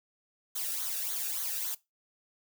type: noise with flanger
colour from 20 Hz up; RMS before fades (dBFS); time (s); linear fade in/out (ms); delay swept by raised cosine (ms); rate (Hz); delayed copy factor
blue; -34; 0.55-1.75; 10; 0.38 to 0.98; 3.5; -0.7
effects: noise-tail reverb RT60 0.2 s tail -20 dB re dry